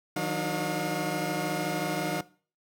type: tone cluster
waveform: 20% pulse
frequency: 157.8 / 183.7 / 302.4 / 716 Hz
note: D#3 / F#3 / D#4 / F5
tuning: +25 / -12 / -49 / +43 cents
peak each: -29 dBFS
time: 0.16-2.21 s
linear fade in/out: 5 ms
effects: noise-tail reverb RT60 0.4 s tail -19 dB re dry